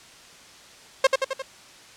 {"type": "tone with echo", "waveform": "sawtooth", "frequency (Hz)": 534, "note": "C5", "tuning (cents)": 35, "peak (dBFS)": -9, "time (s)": [1.04, 1.07], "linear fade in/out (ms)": 5, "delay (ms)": 88, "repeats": 4, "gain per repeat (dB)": -4, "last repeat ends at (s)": 1.422, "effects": ["white hiss -48 dBFS RMS until 1.96 s", "low-pass 7000 Hz 12 dB/octave"]}